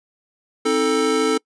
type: chord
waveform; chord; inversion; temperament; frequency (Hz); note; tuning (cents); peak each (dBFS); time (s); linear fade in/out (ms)
square; A diminished; first; just; 264 / 316.8 / 440; C4 / Eb4 / A4; +16 / +31 / 0; -24 / -24 / -19; 0.65-1.38; 10
effects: noise-tail reverb RT60 0.1 s tail -26 dB re dry + resampled to 22050 Hz